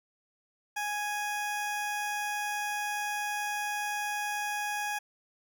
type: tone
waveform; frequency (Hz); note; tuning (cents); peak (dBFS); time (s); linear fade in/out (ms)
20% pulse; 830.6; G#5; 0; -26; 0.76-4.99; 10
effects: none